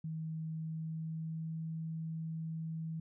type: tone with pitch glide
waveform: sine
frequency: 159.5 to 161.35 Hz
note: D#3 to E3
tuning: +43 to -37 cents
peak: -37 dBFS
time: 0.04-3 s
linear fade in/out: 5 ms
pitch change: +20 cents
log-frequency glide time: 0.53-1.61 s
effects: none